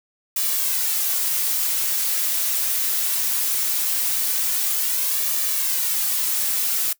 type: noise with flanger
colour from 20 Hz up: blue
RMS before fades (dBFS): -22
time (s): 0.36-6.93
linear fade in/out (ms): 5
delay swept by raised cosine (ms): 1.7 to 6.3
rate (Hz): 0.2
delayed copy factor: +0.55
effects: noise-tail reverb RT60 0.1 s tail -20 dB re dry